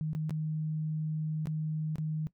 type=tone with dropouts; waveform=sine; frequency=155.56 Hz; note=D#3; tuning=in tune; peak=-30 dBFS; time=0.01-2.27 s; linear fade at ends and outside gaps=0 ms; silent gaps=0.132-0.15 / 0.295-0.307 / 1.457-1.471 / 1.957-1.983 s; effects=noise-tail reverb RT60 0.1 s tail -18 dB re dry